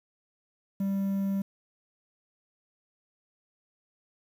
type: tone with quantisation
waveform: triangle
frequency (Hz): 196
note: G3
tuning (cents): 0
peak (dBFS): -24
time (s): 0.8-1.42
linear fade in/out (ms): 5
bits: 9
effects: none